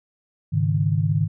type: chord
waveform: sine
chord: Ab suspended fourth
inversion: none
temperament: equal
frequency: 103.83 / 138.59 / 155.56 Hz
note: Ab2 / Db3 / Eb3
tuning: 0 / 0 / 0 cents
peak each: -22 / -24 / -21 dBFS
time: 0.52-1.28 s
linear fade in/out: 20 ms
effects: none